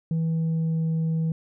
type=tone with pitch glide; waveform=sine; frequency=162.8 to 161.58 Hz; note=E3 to E3; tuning=-21 to -34 cents; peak=-19 dBFS; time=0.11-1.32 s; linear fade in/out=2 ms; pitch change=-13 cents; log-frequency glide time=0.27-0.89 s; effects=tanh soft clip ceiling -21 dBFS